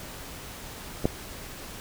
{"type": "clicks", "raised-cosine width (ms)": 2, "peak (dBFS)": [-18, -8], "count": 2, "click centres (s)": [1.044, 1.055], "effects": ["pink hiss -41 dBFS RMS until 1.8 s"]}